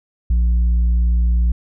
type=tone with tanh clipping; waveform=triangle; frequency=58.7 Hz; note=A#1; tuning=13 cents sharp; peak=-13 dBFS; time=0.3-1.52 s; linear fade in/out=5 ms; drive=8 dB; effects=none